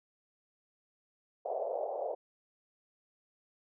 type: band-pass noise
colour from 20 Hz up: pink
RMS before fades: -36 dBFS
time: 1.45-2.15 s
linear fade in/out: 10 ms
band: 480 to 740 Hz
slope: 48 dB/octave
effects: none